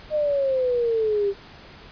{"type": "exponential sweep", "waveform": "sine", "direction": "down", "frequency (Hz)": [618, 392], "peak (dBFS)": -19, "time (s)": [0.1, 1.34], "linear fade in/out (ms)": 50, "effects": ["pink hiss -45 dBFS RMS until 1.91 s", "resampled to 11025 Hz"]}